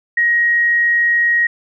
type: tone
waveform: sine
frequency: 1887 Hz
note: A#6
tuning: 21 cents sharp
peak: -11 dBFS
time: 0.17-1.47 s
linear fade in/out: 5 ms
effects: none